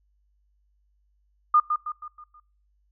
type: tone with echo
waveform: sine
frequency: 1216 Hz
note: D#6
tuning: 40 cents flat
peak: -14 dBFS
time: 1.54-1.6 s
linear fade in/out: 5 ms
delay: 160 ms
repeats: 5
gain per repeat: -7 dB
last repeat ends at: 2.4 s
effects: noise-tail reverb RT60 0.4 s tail -22 dB re dry + added 50 Hz sine -64 dBFS peak until 2.91 s